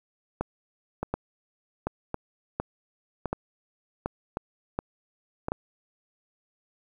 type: two click trains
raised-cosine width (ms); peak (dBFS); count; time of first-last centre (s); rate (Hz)
1; -13 / -15; 8 / 5; 0.41-5.519 / 1.03-5.484; 1.37 / 0.898
effects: 9-bit